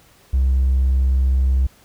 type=tone; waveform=triangle; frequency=65.41 Hz; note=C2; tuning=in tune; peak=-10 dBFS; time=0.33-1.67 s; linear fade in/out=10 ms; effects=tanh soft clip ceiling -10 dBFS + pink hiss -52 dBFS RMS until 1.84 s